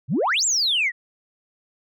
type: exponential two-way sweep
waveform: sine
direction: up then down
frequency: 110 to 7780 to 1837 Hz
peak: -17 dBFS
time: 0.08-0.92 s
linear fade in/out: 50 ms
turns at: 0.45 s
effects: tanh soft clip ceiling -14 dBFS